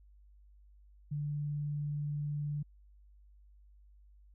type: tone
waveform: sine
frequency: 146.83 Hz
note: D3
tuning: in tune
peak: -33 dBFS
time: 1.11-2.63 s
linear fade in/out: 10 ms
effects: added 50 Hz sine -57 dBFS peak until 4.34 s